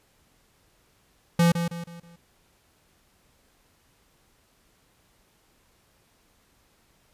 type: tone with echo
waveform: square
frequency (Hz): 170.2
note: F3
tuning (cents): -44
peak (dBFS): -17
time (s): 1.39-1.52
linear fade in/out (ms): 5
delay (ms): 160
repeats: 4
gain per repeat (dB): -8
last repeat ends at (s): 2.16
effects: pink hiss -64 dBFS RMS until 7.13 s + resampled to 32000 Hz